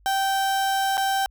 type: tone with dropouts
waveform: 35% pulse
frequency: 779 Hz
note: G5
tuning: 11 cents flat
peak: -19 dBFS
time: 0.06-1.26 s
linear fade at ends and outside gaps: 0 ms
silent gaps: 0.971-0.978 s
effects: added 50 Hz sine -53 dBFS peak until 1.3 s